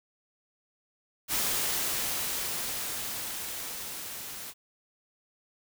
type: noise with level ramp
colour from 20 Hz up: white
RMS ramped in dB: -28 to -41 dBFS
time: 1.28-4.54 s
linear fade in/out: 50 ms
effects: none